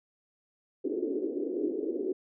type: band-pass noise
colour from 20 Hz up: white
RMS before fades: -32 dBFS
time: 0.84-2.13 s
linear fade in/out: 10 ms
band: 290 to 420 Hz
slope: 48 dB/octave
effects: none